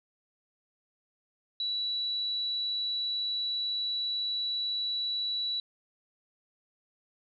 sine tone, 3934 Hz, B7, 7 cents flat, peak -29 dBFS, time 1.6-5.6 s, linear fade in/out 2 ms, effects none

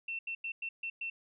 sine tone bursts at uneven times, 2699 Hz, E7, 40 cents sharp, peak -35 dBFS, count 6, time 0.08-0.19 / 0.27-0.35 / 0.44-0.52 / 0.62-0.69 / 0.83-0.9 / 1.01-1.1 s, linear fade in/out 5 ms, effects none

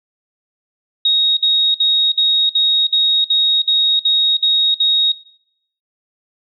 sine tone bursts, 3760 Hz, A#7, 14 cents sharp, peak -10 dBFS, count 11, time 1.05-5.12 s, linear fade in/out 5 ms, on 320 ms, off 55 ms, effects noise-tail reverb RT60 0.7 s tail -22 dB re dry

